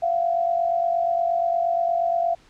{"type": "tone pair together", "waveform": "sine", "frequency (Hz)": [681.5, 730], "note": ["F5", "F#5"], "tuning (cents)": [-43, -24], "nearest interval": "minor second", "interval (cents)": 119, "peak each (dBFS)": [-20, -26], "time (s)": [0.02, 2.35], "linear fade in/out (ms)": 10, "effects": ["pink hiss -55 dBFS RMS until 2.49 s", "low-pass 6000 Hz 12 dB/octave"]}